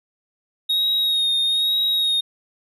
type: tone with vibrato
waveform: triangle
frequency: 3747 Hz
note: A#7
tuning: 8 cents sharp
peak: -16 dBFS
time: 0.69-2.21 s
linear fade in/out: 10 ms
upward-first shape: sine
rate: 1.1 Hz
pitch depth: 31 cents each way
effects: none